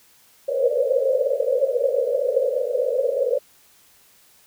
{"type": "band-pass noise", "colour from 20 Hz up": "white", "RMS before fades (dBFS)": -21, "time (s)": [0.48, 3.39], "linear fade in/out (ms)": 10, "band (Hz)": [480, 560], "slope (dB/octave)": 96, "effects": ["white hiss -55 dBFS RMS until 4.46 s"]}